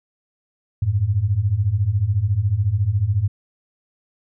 sine beating tone pair, 92.5 / 106.5 Hz, F#2 / G#2, 0 / +44 cents, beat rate 14 Hz, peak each -21 / -18 dBFS, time 0.82-3.28 s, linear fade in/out 5 ms, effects none

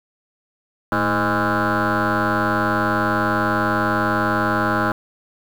sine tone with frequency modulation, 820 Hz, G#5, 22 cents flat, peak -14 dBFS, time 0.92-4.92 s, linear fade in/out 2 ms, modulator 100 Hz, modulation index 7.1, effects tanh soft clip ceiling -15 dBFS + 7-bit

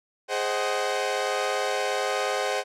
sawtooth chord, Ab dominant seventh, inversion none, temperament equal with one note detuned, 415.3 / 523.3 / 622.3 / 753.4 Hz, Ab4 / C5 / Eb5 / Gb5, 0 / 0 / 0 / +31 cents, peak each -27 / -25 / -28 / -26 dBFS, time 0.28-2.64 s, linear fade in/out 50 ms, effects low-pass 8000 Hz 12 dB/octave

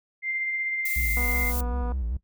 sine tone with tremolo, 2093 Hz, C7, in tune, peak -25 dBFS, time 0.22-1.53 s, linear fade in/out 50 ms, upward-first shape sine, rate 16 Hz, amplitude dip 25%
violet noise, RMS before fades -32 dBFS, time 0.85-1.61 s, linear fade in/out 5 ms
triangle tone with vibrato, 61.3 Hz, B1, 12 cents flat, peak -24 dBFS, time 0.96-2.17 s, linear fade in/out 5 ms, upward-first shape square, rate 5.2 Hz, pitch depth 120 cents each way
click train, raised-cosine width 1 ms, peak -24 dBFS, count 184, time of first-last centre 1.17-1.92 s, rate 244 Hz
effects noise-tail reverb RT60 0.1 s tail -17 dB re dry

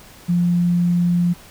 sine tone, 174.61 Hz, F3, in tune, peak -14 dBFS, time 0.28-1.34 s, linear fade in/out 20 ms, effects pink hiss -44 dBFS RMS until 1.5 s

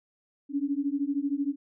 sine beating tone pair, 276.1 / 289.1 Hz, C#4 / D4, -7 / -27 cents, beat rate 13 Hz, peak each -29 / -29 dBFS, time 0.49-1.56 s, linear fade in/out 50 ms, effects none

